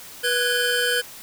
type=tone cluster; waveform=square; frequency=487.2 / 1483 / 1655 / 3086 Hz; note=B4 / F#6 / G#6 / G7; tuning=-24 / +4 / -6 / -28 cents; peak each=-26 dBFS; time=0.23-1.02 s; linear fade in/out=20 ms; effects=white hiss -41 dBFS RMS until 1.22 s